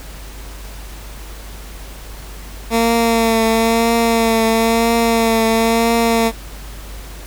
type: tone with vibrato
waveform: 15% pulse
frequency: 228 Hz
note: A#3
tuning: 38 cents flat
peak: -6 dBFS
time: 2.7-6.32 s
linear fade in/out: 50 ms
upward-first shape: triangle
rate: 1 Hz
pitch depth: 31 cents each way
effects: added 50 Hz sine -31 dBFS peak until 7.26 s + pink hiss -37 dBFS RMS until 7.26 s